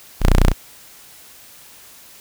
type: tone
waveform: sawtooth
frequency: 30.06 Hz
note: B0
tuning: 46 cents flat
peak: -6 dBFS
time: 0.2-0.54 s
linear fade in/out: 50 ms
effects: white hiss -44 dBFS RMS until 2.2 s